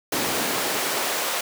pink noise with high-pass filter sweep, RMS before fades -25 dBFS, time 0.12-1.41 s, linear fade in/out 5 ms, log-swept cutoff 200 to 670 Hz, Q 0.9, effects none

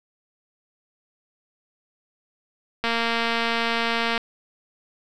click train, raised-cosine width 0.3 ms, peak -8 dBFS, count 310, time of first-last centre 2.84-4.178 s, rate 231 Hz, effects none

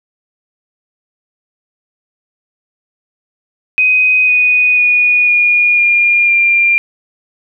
sine tone with pitch steps, 2508 / 2483 / 2459 / 2435 / 2411 / 2388 Hz, D#7 / D#7 / D#7 / D#7 / D7 / D7, +13 / -4 / -21 / -38 / +45 / +28 cents, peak -7 dBFS, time 3.78-6.78 s, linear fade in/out 0 ms, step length 500 ms, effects none

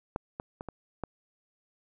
clicks, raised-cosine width 1 ms, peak -17 / -21 / -24 / -24 / -19 dBFS, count 5, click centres 0.161 / 0.399 / 0.609 / 0.687 / 1.037 s, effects none

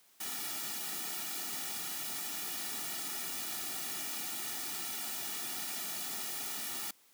white noise with comb filter, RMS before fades -39 dBFS, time 0.2-6.91 s, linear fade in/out 5 ms, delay 1.9 ms, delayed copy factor -1, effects white hiss -65 dBFS RMS until 7.13 s + high-pass 150 Hz 12 dB/octave

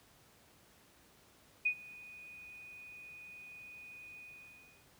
sine tone with ADSR envelope, 2478 Hz, D#7, 8 cents flat, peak -26 dBFS, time 1.65-4.87 s, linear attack 11 ms, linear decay 78 ms, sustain -23 dB, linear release 670 ms, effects pink hiss -64 dBFS RMS until 4.99 s + high-pass 60 Hz 12 dB/octave

